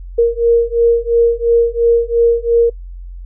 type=beating tone pair; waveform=sine; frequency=466.2 / 469.1 Hz; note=A#4 / A#4; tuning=0 / +11 cents; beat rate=2.9 Hz; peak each=-12 dBFS; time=0.18-2.7 s; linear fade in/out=10 ms; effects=noise-tail reverb RT60 0.1 s tail -23 dB re dry + added 44 Hz sine -27 dBFS peak until 3.25 s